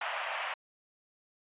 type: band-pass noise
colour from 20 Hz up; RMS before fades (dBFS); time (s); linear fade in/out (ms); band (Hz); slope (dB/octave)
pink; -36; 0.01-0.54; 5; 630 to 3100; 48
effects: resampled to 8000 Hz

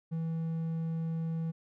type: tone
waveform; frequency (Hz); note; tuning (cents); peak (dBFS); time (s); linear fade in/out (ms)
triangle; 163.2; E3; -17; -29; 0.11-1.52; 20
effects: none

